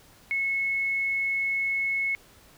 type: tone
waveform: sine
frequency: 2190 Hz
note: C#7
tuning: 22 cents flat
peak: -24 dBFS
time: 0.31-2.15 s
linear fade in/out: 0 ms
effects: pink hiss -55 dBFS RMS until 2.57 s